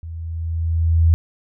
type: tone with level ramp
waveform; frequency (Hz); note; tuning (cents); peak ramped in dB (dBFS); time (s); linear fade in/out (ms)
sine; 82.3; E2; -2; -29 to -9; 0.03-1.14; 0
effects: none